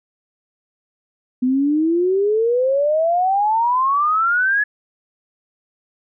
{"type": "exponential sweep", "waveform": "sine", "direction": "up", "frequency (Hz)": [248.1, 1712], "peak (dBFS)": -14, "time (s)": [1.42, 4.64], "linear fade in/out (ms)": 10, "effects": []}